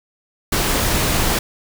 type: noise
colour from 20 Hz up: pink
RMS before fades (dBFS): -18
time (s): 0.52-1.39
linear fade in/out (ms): 5
effects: none